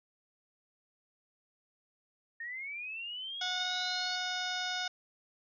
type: linear sweep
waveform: sine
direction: up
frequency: 1815 to 4469 Hz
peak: -38 dBFS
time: 2.4-4.16 s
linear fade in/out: 5 ms
type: harmonic tone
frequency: 730 Hz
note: F#5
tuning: 24 cents flat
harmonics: 1 / 2 / 3 / 4 / 5 / 6 / 7 / 8 / 9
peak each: -40 / -38 / -44 / -44 / -39 / -49 / -41 / -50 / -51 dBFS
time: 3.41-4.88 s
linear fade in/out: 5 ms
effects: none